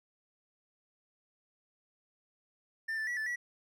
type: tone with pitch steps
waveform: triangle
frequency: 1791 / 1760 / 1939 / 1751 / 1938 Hz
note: A6 / A6 / B6 / A6 / B6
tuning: +30 / 0 / -32 / -9 / -33 cents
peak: -31 dBFS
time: 2.88-3.36 s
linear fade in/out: 10 ms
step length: 96 ms
effects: none